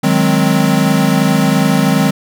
square chord, Ab dominant seventh, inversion second, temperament equal, 155.56 / 185 / 207.7 / 261.6 Hz, Eb3 / Gb3 / Ab3 / C4, 0 / 0 / 0 / 0 cents, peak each -16 dBFS, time 0.03-2.11 s, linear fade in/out 10 ms, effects none

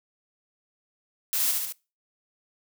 blue noise with echo, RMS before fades -26 dBFS, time 1.33-1.51 s, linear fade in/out 0 ms, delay 71 ms, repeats 3, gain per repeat -3 dB, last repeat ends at 1.723 s, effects noise-tail reverb RT60 0.3 s tail -23 dB re dry

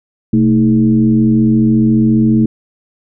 sine tone with frequency modulation, 222.2 Hz, A3, 17 cents sharp, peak -7 dBFS, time 0.33-2.46 s, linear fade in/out 5 ms, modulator 94.6 Hz, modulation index 0.9, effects none

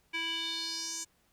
square tone with band-pass filter sweep, 329.6 Hz, E4, in tune, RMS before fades -36 dBFS, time 0.13-1.05 s, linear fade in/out 20 ms, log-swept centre 2400 to 7100 Hz, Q 4.3, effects pink hiss -70 dBFS RMS until 1.32 s

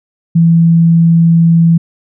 sine tone, 166.6 Hz, E3, 19 cents sharp, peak -4 dBFS, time 0.35-1.78 s, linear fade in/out 10 ms, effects none

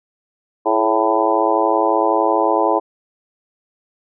harmonic tone with a mistuned harmonic, 110.9 Hz, A2, 14 cents sharp, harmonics 3 / 4 / 5 / 6 / 7 / 8 / 9, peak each -21 / -21 / -21 / -21 / -21 / -21 / -21 dBFS, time 0.65-2.8 s, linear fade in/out 20 ms, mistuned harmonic 4, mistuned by -64 cents, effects none

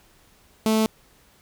sawtooth tone with notch filter, 219.2 Hz, A3, 6 cents flat, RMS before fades -20 dBFS, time 0.66-0.86 s, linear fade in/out 0 ms, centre 1700 Hz, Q 1.7, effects pink hiss -57 dBFS RMS until 1.41 s

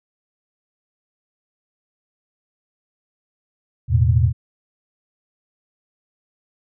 sine chord, E suspended fourth, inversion none, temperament just, 82.41 / 109.88 / 123.61 Hz, E2 / A2 / B2, 0 / -2 / +2 cents, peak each -17 dBFS, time 3.88-4.33 s, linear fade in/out 50 ms, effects none

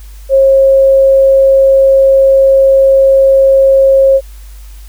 sine tone, 540 Hz, C#5, 45 cents flat, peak -3 dBFS, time 0.29-4.21 s, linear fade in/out 50 ms, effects added 50 Hz sine -28 dBFS peak until 4.88 s + white hiss -43 dBFS RMS until 4.88 s

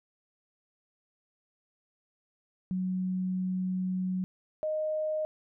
sine tone pair in turn, 185 / 619.4 Hz, F#3 / D#5, 0 / -8 cents, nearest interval octave + major sixth, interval 2092 cents, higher second, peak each -28 dBFS, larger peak neither, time 2.71-4.24 / 4.63-5.25 s, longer first, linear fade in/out 0 ms, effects none

